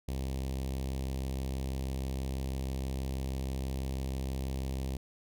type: tone with notch filter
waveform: sawtooth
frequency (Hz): 66.2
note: C2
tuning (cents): +21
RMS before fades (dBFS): -35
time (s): 0.08-4.97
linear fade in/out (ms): 5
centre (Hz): 1400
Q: 0.68
effects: none